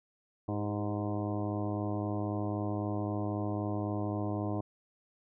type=harmonic tone with a mistuned harmonic; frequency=103.83 Hz; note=G#2; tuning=in tune; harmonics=1 / 2 / 3 / 4 / 5 / 6 / 7 / 8 / 9 / 10; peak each=-35 / -39 / -36 / -43 / -45 / -42 / -43 / -52 / -48 / -48 dBFS; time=0.48-4.61 s; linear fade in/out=5 ms; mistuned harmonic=4; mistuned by=-44 cents; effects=none